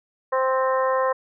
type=harmonic tone; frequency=261.6 Hz; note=C4; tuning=in tune; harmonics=2 / 3 / 4 / 5 / 6 / 7; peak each=-21 / -31 / -23 / -33 / -37 / -33 dBFS; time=0.32-1.13 s; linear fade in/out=10 ms; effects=none